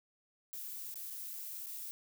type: noise with dropouts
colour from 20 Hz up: violet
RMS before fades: -44 dBFS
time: 0.53-1.91 s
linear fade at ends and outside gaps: 0 ms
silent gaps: 0.941-0.957 / 1.101-1.106 / 1.333-1.337 / 1.661-1.668 s
effects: none